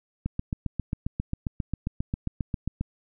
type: click train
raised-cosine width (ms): 5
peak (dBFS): -15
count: 20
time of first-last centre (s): 0.26-2.81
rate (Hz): 7.45
effects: none